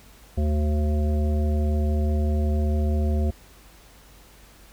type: harmonic tone with a mistuned harmonic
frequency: 75.4 Hz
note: D2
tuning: 46 cents sharp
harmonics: 1 / 3 / 5 / 7 / 9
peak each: -20 / -29 / -34 / -37 / -37 dBFS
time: 0.37-3.31 s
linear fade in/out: 10 ms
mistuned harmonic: 3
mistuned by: -47 cents
effects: added 50 Hz sine -52 dBFS peak until 4.72 s + pink hiss -52 dBFS RMS until 4.72 s